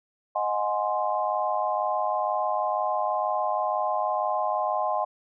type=chord; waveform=sine; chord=Ab dominant seventh; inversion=second; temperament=equal with one note detuned; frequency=622.3 / 728.5 / 830.6 / 1046.5 Hz; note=Eb5 / Gb5 / Ab5 / C6; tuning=0 / -27 / 0 / 0 cents; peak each=-29 dBFS; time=0.35-5.05 s; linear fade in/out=10 ms; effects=none